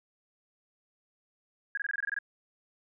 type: tone bursts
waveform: sine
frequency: 1640 Hz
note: G#6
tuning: 22 cents flat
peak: -29 dBFS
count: 10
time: 1.75-2.188 s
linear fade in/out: 2 ms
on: 24 ms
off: 22 ms
effects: none